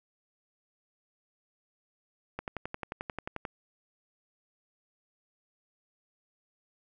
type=click train; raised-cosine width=0.5 ms; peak=-20 dBFS; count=13; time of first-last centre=2.39-3.452 s; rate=11.3 Hz; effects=none